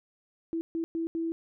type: tone bursts at uneven times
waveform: sine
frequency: 329.6 Hz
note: E4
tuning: in tune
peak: -28 dBFS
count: 4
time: 0.53-0.61 / 0.75-0.84 / 0.95-1.07 / 1.15-1.32 s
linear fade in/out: 0 ms
effects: none